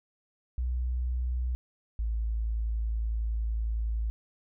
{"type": "tone pair in turn", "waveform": "sine", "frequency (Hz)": [61.74, 55.42], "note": ["B1", "A1"], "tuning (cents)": [0, 13], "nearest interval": "major second", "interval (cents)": 187, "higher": "first", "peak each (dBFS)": -27, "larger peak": "neither", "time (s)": [[0.58, 1.55], [1.99, 4.1]], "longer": "second", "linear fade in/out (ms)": 0, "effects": []}